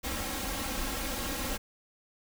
pink noise with comb filter, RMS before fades -34 dBFS, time 0.03-1.58 s, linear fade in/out 20 ms, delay 3.7 ms, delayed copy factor +0.95, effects none

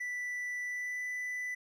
triangle tone with pitch glide, 1974 to 1990 Hz, B6 to B6, -1 to +13 cents, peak -33 dBFS, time 0-1.55 s, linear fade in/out 10 ms, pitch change +14 cents, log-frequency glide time 0.64-1.03 s, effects none

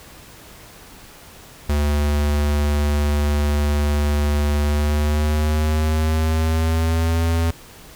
square tone with pitch glide, 73.42 to 82.89 Hz, D2 to E2, 0 to +10 cents, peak -17 dBFS, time 1.69-7.51 s, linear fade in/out 5 ms, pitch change +210 cents, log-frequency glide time 4.61-7.24 s, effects pink hiss -43 dBFS RMS until 7.95 s

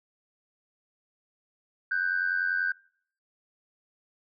sine tone pair together, 1495 / 1585.4 Hz, F#6 / G6, +17 / +19 cents, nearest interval minor second, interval 102 cents, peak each -27 dBFS, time 1.91-2.72 s, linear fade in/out 5 ms, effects noise-tail reverb RT60 0.6 s tail -26 dB re dry + tanh soft clip ceiling -18 dBFS

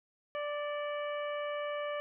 harmonic tone with a mistuned harmonic, 587.3 Hz, D5, in tune, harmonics 1 / 2 / 3 / 4 / 5, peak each -35 / -41 / -45 / -47 / -49 dBFS, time 0.35-2 s, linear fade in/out 0 ms, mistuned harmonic 4, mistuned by -31 cents, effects none

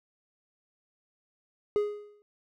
triangle tone with exponential decay, 415.3 Hz, G#4, in tune, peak -19 dBFS, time 1.76-2.22 s, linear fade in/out 0 ms, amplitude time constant 98 ms, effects none

